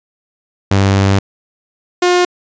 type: tone pair in turn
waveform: sawtooth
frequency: 98 / 357 Hz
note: G2 / F4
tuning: 0 / +38 cents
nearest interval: octave + minor seventh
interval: 2238 cents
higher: second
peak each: -5 dBFS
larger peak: neither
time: 0.71-1.19 / 2.02-2.25 s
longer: first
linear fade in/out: 5 ms
effects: resampled to 16000 Hz